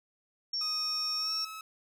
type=tone; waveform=sine; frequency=5480 Hz; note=F8; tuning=34 cents flat; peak=-30 dBFS; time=0.53-1.45 s; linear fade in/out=5 ms
type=tone with pitch glide; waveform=sawtooth; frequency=1249 to 1293 Hz; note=D#6 to E6; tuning=+6 to -34 cents; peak=-37 dBFS; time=0.61-1.61 s; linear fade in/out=2 ms; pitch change=+60 cents; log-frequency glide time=1.17-1.32 s
effects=none